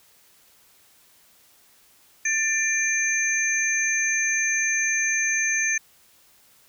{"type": "tone cluster", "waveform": "sine", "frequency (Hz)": [1776, 2373, 6280], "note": ["A6", "D7", "G8"], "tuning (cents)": [16, 17, 2], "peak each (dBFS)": -25, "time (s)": [2.25, 5.78], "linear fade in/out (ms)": 5, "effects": ["white hiss -57 dBFS RMS until 6.68 s"]}